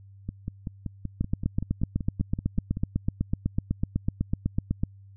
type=two click trains; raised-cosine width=5 ms; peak=-19 / -12 dBFS; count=14 / 30; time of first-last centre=0.29-2.771 / 1.21-4.835 s; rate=5.24 / 8 Hz; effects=added 98 Hz sine -47 dBFS peak until 5.16 s